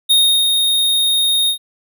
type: tone with ADSR envelope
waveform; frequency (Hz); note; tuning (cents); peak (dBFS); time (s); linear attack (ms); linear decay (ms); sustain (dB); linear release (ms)
square; 3709; A#7; -9; -9; 0.09-1.58; 19; 340; -4; 92
effects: none